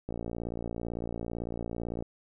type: click train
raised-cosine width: 2 ms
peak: -22 dBFS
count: 113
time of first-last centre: 0.09-2.024 s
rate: 57.9 Hz
effects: none